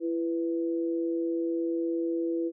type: tone pair together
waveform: sine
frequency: 334.9 / 493.9 Hz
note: E4 / B4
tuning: +27 / 0 cents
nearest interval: perfect fifth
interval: 673 cents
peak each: -27 / -34 dBFS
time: 0-2.52 s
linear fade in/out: 50 ms
effects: none